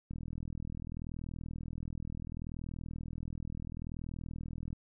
click train, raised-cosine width 5 ms, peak -29 dBFS, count 189, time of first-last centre 0.11-4.729 s, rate 40.7 Hz, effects none

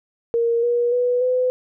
sine tone with pitch steps, 466.3 / 478.9 / 491.8 / 505 Hz, A#4 / A#4 / B4 / B4, +1 / +47 / -7 / +39 cents, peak -16 dBFS, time 0.34-1.5 s, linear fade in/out 0 ms, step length 290 ms, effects none

